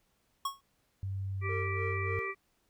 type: tone with exponential decay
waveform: square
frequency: 1100 Hz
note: C#6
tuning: 14 cents flat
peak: -29 dBFS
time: 0.45-0.61 s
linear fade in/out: 5 ms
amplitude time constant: 33 ms
type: tone with pitch glide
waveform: sine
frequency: 96.9 to 95.51 Hz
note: G2 to G2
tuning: -20 to -45 cents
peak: -33 dBFS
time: 1.03-2.19 s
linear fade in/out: 0 ms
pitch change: -25 cents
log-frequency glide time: 1.32-1.63 s
type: harmonic tone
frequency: 390.1 Hz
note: G4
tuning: 8 cents flat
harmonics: 1 / 3 / 5 / 6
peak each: -39 / -39 / -39 / -39 dBFS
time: 1.41-2.35 s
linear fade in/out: 50 ms
type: tone with tremolo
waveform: triangle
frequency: 454.9 Hz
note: A#4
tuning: 42 cents flat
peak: -34 dBFS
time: 1.49-2.3 s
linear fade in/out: 2 ms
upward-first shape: sine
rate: 3.4 Hz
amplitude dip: 85%
effects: pink hiss -74 dBFS RMS until 2.69 s